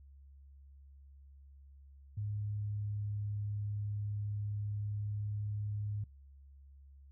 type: tone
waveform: sine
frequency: 103.83 Hz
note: G#2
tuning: in tune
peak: -35 dBFS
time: 2.17-6.04 s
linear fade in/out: 5 ms
effects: noise-tail reverb RT60 0.2 s tail -21 dB re dry + added 69 Hz sine -54 dBFS peak until 7.11 s